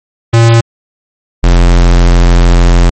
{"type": "tone pair in turn", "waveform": "square", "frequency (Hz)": [115.6, 43.45], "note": ["A#2", "F1"], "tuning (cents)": [-14, -8], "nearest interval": "octave + perfect fourth", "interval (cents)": 1694, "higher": "first", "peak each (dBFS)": -3, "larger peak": "neither", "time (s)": [[0.33, 0.61], [1.43, 2.9]], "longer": "second", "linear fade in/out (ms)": 10, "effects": ["MP3 32 kbps"]}